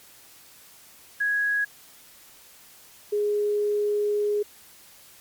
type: tone pair in turn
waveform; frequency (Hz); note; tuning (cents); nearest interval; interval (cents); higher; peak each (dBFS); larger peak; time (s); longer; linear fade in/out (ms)
sine; 1661.2 / 415.3; G#6 / G#4; 0 / 0; 2 octaves; 2400; first; -21; neither; 1.2-1.65 / 3.12-4.43; second; 10
effects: white hiss -51 dBFS RMS until 5.2 s + MP3 96 kbps